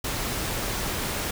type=noise; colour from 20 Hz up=pink; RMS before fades=-29 dBFS; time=0.04-1.31 s; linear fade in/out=5 ms; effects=none